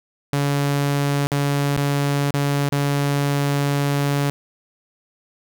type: tone with dropouts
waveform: sawtooth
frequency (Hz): 142.1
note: C#3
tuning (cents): +43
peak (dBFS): -14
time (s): 0.33-4.3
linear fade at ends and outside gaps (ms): 0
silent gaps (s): 1.27-1.318 / 1.765-1.776 / 2.308-2.34 / 2.69-2.722
effects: none